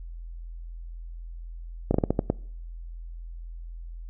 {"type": "slowing click train", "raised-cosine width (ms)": 2, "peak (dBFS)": -8, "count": 7, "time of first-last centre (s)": [1.91, 2.301], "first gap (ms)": 33, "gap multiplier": 1.27, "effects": ["noise-tail reverb RT60 0.6 s tail -24 dB re dry", "added 42 Hz sine -36 dBFS peak until 4.09 s"]}